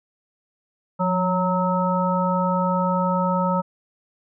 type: harmonic tone with a mistuned harmonic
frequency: 184.5 Hz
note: F#3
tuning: 5 cents flat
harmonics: 1 / 3 / 5 / 7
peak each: -22 / -25 / -24 / -26 dBFS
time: 0.99-3.62 s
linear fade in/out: 20 ms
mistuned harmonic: 1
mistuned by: -57 cents
effects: none